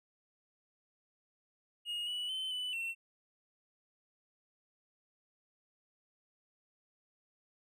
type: tone with pitch steps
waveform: triangle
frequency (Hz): 2868 / 2947 / 3066 / 2989 / 2707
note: F7 / F#7 / G7 / F#7 / E7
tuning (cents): +45 / -8 / -39 / +17 / +45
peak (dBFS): -34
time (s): 1.85-2.95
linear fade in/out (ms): 50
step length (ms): 220
effects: none